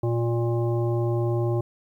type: harmonic tone with a mistuned harmonic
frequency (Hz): 117.8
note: A#2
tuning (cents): +19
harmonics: 1 / 3 / 5 / 7 / 9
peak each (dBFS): -23 / -26 / -33 / -37 / -41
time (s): 0.03-1.61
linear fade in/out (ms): 5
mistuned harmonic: 7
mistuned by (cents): -25
effects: 10-bit